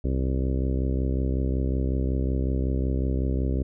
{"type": "harmonic tone", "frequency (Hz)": 65.41, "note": "C2", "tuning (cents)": 0, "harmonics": [1, 2, 3, 4, 5, 6, 7, 8, 9], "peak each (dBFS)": [-24, -30, -35, -32, -36, -36, -40, -42, -44], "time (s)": [0.04, 3.63], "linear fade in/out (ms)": 5, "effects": []}